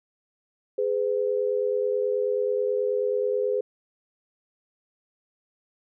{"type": "tone pair together", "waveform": "sine", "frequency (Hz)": [415.3, 504.6], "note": ["G#4", "B4"], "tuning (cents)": [0, 37], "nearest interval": "minor third", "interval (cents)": 337, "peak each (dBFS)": -25, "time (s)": [0.78, 3.61], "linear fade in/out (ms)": 5, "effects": []}